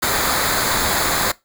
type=noise with comb filter; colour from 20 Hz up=pink; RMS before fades=-19 dBFS; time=0.02-1.32 s; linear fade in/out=10 ms; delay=0.35 ms; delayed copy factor=-0.65; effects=noise-tail reverb RT60 0.2 s tail -20 dB re dry

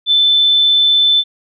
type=tone; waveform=sine; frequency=3524 Hz; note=A7; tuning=2 cents sharp; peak=-8 dBFS; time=0.06-1.24 s; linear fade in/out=50 ms; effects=none

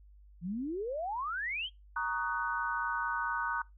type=exponential sweep; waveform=sine; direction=up; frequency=161.7 to 3305 Hz; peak=-33 dBFS; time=0.41-1.7 s; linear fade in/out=50 ms
type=chord; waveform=sine; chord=D# minor seventh; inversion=second; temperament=just; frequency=933.4 / 1120.1 / 1244.5 / 1493.4 Hz; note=A#5 / C#6 / D#6 / F#6; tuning=+2 / +18 / 0 / +16 cents; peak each=-36 / -39 / -38 / -34 dBFS; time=1.96-3.62 s; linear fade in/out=5 ms
effects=noise-tail reverb RT60 0.2 s tail -22 dB re dry + added 50 Hz sine -54 dBFS peak until 3.77 s

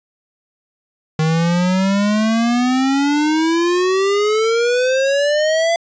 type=exponential sweep; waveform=square; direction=up; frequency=155.56 to 682 Hz; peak=-14 dBFS; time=1.19-5.76 s; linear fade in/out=2 ms; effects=resampled to 16000 Hz + 8-bit

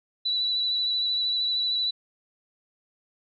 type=tone with vibrato; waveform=sine; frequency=3951 Hz; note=B7; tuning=in tune; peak=-23 dBFS; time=0.25-1.91 s; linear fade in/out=10 ms; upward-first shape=triangle; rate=13 Hz; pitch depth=24 cents each way; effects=none

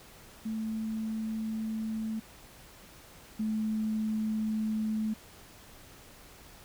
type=tone pair in turn; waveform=sine; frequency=220 / 217.2 Hz; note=A3 / A3; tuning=0 / -22 cents; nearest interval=unison; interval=22 cents; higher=first; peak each=-31 / -28 dBFS; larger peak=second; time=0.45-2.2 / 3.39-5.14 s; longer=neither; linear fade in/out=10 ms; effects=pink hiss -53 dBFS RMS until 6.64 s

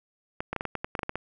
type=clicks; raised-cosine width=0.5 ms; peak=-15 dBFS; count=12; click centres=0.405 / 0.53 / 0.563 / 0.609 / 0.653 / 0.753 / 0.845 / 0.952 / 0.992 / 1.032 / 1.094 / 1.156 s; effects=none

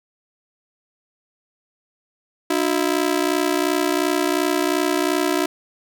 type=ring-modulated tone; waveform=sawtooth; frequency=329.6 Hz; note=E4; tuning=in tune; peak=-11 dBFS; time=2.5-5.46 s; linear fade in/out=5 ms; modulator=31.4 Hz; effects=none

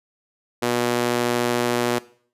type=tone with high-pass filter; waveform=sawtooth; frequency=120.9 Hz; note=B2; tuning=36 cents flat; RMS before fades=-22 dBFS; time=0.62-1.99 s; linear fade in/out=10 ms; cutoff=330 Hz; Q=1.1; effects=noise-tail reverb RT60 0.5 s tail -19 dB re dry + resampled to 32000 Hz

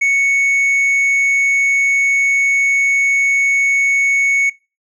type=tone with tanh clipping; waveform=sine; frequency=2217 Hz; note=C#7; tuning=in tune; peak=-12 dBFS; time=0.01-4.5 s; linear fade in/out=10 ms; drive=4 dB; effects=noise-tail reverb RT60 0.3 s tail -23 dB re dry

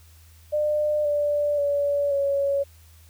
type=tone with pitch steps; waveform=sine; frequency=600 / 586 / 572.2 / 558.9 Hz; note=D5 / D5 / D5 / C#5; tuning=+37 / -4 / -45 / +14 cents; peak=-20 dBFS; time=0.52-2.64 s; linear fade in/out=20 ms; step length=530 ms; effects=added 81 Hz sine -49 dBFS peak until 3.09 s + white hiss -57 dBFS RMS until 3.09 s

